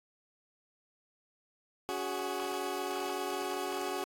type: chord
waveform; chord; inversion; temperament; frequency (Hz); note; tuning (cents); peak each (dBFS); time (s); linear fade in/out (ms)
20% pulse; C# suspended fourth; none; equal with one note detuned; 282.4 / 370 / 415.3; C#4 / F#4 / G#4; +32 / 0 / 0; -37 / -31 / -34; 1.89-4.04; 0
effects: AAC 64 kbps